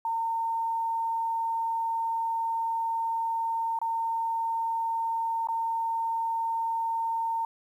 sine tone with dropouts, 911 Hz, A#5, 40 cents flat, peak -26 dBFS, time 0.05-7.45 s, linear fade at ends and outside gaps 2 ms, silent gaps 3.789-3.815 / 5.472-5.486 s, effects 10-bit

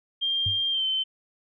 sine tone with pitch glide, 3193 to 3081 Hz, G7 to G7, +31 to -31 cents, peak -23 dBFS, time 0.21-1.04 s, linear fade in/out 20 ms, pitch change -62 cents, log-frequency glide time 0.71-0.85 s
sine tone with exponential decay, 98 Hz, G2, in tune, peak -24 dBFS, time 0.46-0.64 s, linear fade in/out 5 ms, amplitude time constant 39 ms
effects none

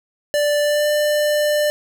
square tone with pitch glide, 587.3 to 595.5 Hz, D5 to D5, 0 to +24 cents, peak -16 dBFS, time 0.34-1.7 s, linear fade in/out 0 ms, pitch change +24 cents, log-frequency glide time 0.61-0.88 s, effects none

